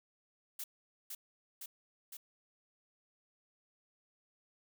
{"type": "noise with echo", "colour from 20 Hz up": "blue", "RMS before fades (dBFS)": -42, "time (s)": [0.59, 0.64], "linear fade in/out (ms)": 5, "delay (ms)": 510, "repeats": 3, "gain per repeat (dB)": -2, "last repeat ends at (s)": 2.17, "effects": []}